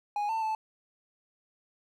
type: tone with pitch steps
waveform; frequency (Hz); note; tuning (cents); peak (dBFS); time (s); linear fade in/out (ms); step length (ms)
triangle; 827 / 893 / 875; G#5 / A5 / A5; -8 / +25 / -10; -26; 0.16-0.55; 2; 130
effects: none